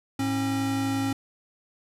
square tone pair together, 107.67 / 271.5 Hz, A2 / C#4, -37 / -36 cents, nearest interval octave + major third, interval 1601 cents, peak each -32 / -26 dBFS, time 0.19-1.13 s, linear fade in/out 5 ms, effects resampled to 32000 Hz

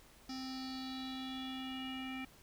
square tone with low-pass filter sweep, 261.6 Hz, C4, in tune, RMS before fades -43 dBFS, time 0.29-2.25 s, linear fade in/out 5 ms, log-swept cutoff 5200 to 2500 Hz, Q 6.8, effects added 50 Hz sine -66 dBFS peak until 2.42 s + pink hiss -62 dBFS RMS until 2.42 s

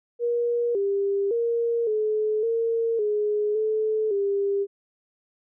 sine tone with pitch steps, 475.7 / 398.1 / 467.1 / 429.2 / 458.4 / 419.1 / 433.9 / 399.2 Hz, A#4 / G4 / A#4 / A4 / A#4 / G#4 / A4 / G4, +35 / +27 / +3 / -43 / -29 / +16 / -24 / +32 cents, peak -21 dBFS, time 0.19-4.67 s, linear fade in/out 50 ms, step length 560 ms, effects none

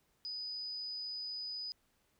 sine tone, 4978 Hz, D#8, in tune, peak -39 dBFS, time 0.25-1.72 s, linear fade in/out 0 ms, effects pink hiss -75 dBFS RMS until 2.19 s

